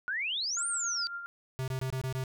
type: exponential two-way sweep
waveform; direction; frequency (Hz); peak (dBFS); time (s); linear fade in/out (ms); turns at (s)
sine; up then down; 1422 to 9190 to 4561; -30; 0.08-1.07; 0; 0.67
type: tone with tremolo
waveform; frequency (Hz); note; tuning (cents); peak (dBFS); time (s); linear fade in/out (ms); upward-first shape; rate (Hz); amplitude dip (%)
sine; 1394; F6; -4; -34; 0.57-1.26; 0; triangle; 7.3; 55
type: tone bursts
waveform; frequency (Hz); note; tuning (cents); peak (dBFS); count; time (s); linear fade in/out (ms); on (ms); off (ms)
square; 130.81; C3; 0; -32; 6; 1.59-2.238; 0; 88; 24
effects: none